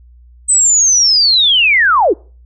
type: linear sweep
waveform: sine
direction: down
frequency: 8210 to 277.2 Hz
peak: -7 dBFS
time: 0.48-2.14 s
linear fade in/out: 20 ms
effects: noise-tail reverb RT60 0.4 s tail -26 dB re dry + added 60 Hz sine -39 dBFS peak until 2.45 s